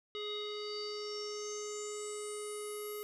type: tone with low-pass filter sweep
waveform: square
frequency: 418.9 Hz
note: G#4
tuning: 15 cents sharp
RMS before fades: -41 dBFS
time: 0.15-3.03 s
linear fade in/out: 0 ms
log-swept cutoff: 3500 to 12000 Hz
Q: 9.8
effects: none